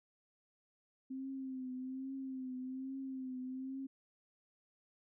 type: tone with vibrato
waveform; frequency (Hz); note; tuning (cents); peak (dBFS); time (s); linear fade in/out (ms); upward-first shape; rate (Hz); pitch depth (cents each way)
sine; 261.6; C4; 0; -40; 1.1-3.87; 10; triangle; 1.2; 54
effects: none